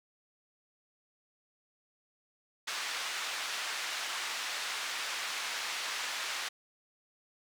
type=band-pass noise; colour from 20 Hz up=pink; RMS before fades=-37 dBFS; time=2.67-6.49 s; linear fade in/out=10 ms; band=1300 to 6000 Hz; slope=12 dB/octave; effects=none